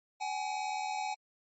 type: tone pair together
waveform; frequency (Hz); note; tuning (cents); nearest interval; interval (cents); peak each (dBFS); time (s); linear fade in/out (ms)
square; 762 / 840.8; G5 / G#5; -49 / +21; major second; 170; -38 / -36; 0.2-1.15; 20
effects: MP3 32 kbps